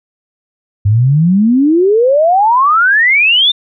sine exponential sweep, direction up, 98 to 3659 Hz, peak -6 dBFS, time 0.85-3.52 s, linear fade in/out 10 ms, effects none

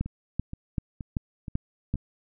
two click trains, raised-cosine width 5 ms, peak -23 / -14 dBFS, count 5 / 6, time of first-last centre 0.06-1.956 / 0.01-1.941 s, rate 2.11 / 2.59 Hz, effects none

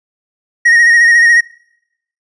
triangle tone with vibrato, 1873 Hz, A#6, 8 cents sharp, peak -3 dBFS, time 0.65-1.41 s, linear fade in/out 10 ms, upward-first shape sine, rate 14 Hz, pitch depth 34 cents each way, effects noise-tail reverb RT60 0.8 s tail -26 dB re dry + resampled to 22050 Hz

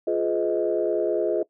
sine chord, F half-diminished seventh, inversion none, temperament just, 349.2 / 419.1 / 502.9 / 628.6 Hz, F4 / Ab4 / Cb5 / Eb5, 0 / +16 / +31 / +18 cents, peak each -25 / -25 / -29 / -26 dBFS, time 0.07-1.43 s, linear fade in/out 5 ms, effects noise-tail reverb RT60 0.1 s tail -20 dB re dry + tanh soft clip ceiling -11 dBFS

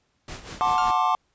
pink noise with tremolo, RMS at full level -36 dBFS, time 0.28-0.91 s, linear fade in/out 2 ms, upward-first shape sine, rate 5.3 Hz, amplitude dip 70%
triangle chord, D dominant seventh, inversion first, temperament just, 734.2 / 881 / 1057.2 / 1174.7 Hz, F#5 / A5 / C6 / D6, -14 / +2 / +18 / 0 cents, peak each -23 dBFS, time 0.61-1.15 s, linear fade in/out 0 ms
sawtooth tone with exponential decay, 1400 Hz, F6, 4 cents sharp, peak -25 dBFS, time 0.78-1.15 s, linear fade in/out 0 ms, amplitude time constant 79 ms
effects pink hiss -70 dBFS RMS until 1.34 s + resampled to 16000 Hz

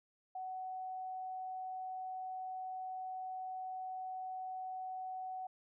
sine tone, 748 Hz, F#5, 19 cents sharp, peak -40 dBFS, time 0.35-5.47 s, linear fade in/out 5 ms, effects none

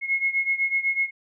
sine beating tone pair, 2166 / 2174 Hz, C#7 / C#7, -41 / -34 cents, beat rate 8 Hz, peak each -23 / -26 dBFS, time 0.01-1.11 s, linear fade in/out 50 ms, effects none

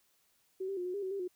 sine tone with pitch steps, 377.9 / 391.9 / 357.3 / 363.2 / 403.4 / 376.6 / 396.1 / 361.4 Hz, F#4 / G4 / F4 / F#4 / G4 / F#4 / G4 / F#4, +37 / 0 / +40 / -32 / +50 / +31 / +18 / -41 cents, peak -34 dBFS, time 0.6-1.28 s, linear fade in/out 10 ms, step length 85 ms, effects white hiss -72 dBFS RMS until 1.35 s

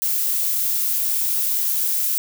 violet noise, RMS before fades -21 dBFS, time 0.02-2.18 s, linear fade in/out 0 ms, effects none

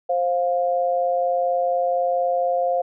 sine tone pair together, 527.2 / 703 Hz, C5 / F5, +13 / +11 cents, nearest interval perfect fourth, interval 498 cents, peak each -21 dBFS, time 0.09-2.82 s, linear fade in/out 10 ms, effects none

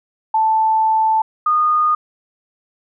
sine tone pair in turn, 880 / 1227.8 Hz, A5 / D#6, 0 / -23 cents, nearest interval tritone, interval 577 cents, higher second, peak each -12 dBFS, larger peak neither, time 0.34-1.22 / 1.46-1.95 s, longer first, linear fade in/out 5 ms, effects none

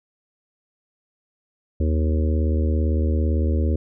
harmonic tone, 77.78 Hz, D#2, in tune, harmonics 1 / 3 / 4 / 5 / 6 / 7, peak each -18 / -28 / -30 / -32 / -34 / -35 dBFS, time 1.8-3.76 s, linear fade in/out 5 ms, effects none

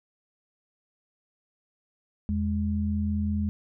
sine tone pair together, 82.41 / 207.7 Hz, E2 / G#3, 0 / 0 cents, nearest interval octave + major third, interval 1600 cents, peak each -27 / -27 dBFS, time 2.29-3.49 s, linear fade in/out 0 ms, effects none

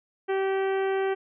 harmonic tone with a mistuned harmonic, 386.4 Hz, G4, 25 cents flat, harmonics 1 / 2 / 3 / 4 / 5 / 6 / 7 / 8, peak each -24 / -32 / -40 / -37 / -40 / -44 / -47 / -48 dBFS, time 0.28-1.15 s, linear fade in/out 20 ms, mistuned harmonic 8, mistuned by +19 cents, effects none

